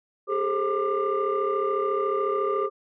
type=tone cluster; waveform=sine; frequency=400.9 / 434.9 / 531 / 1192 Hz; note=G4 / A4 / C5 / D6; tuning=+39 / -20 / +25 / +25 cents; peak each=-25 / -28 / -30 / -26 dBFS; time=0.27-2.7 s; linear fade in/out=50 ms; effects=tanh soft clip ceiling -17 dBFS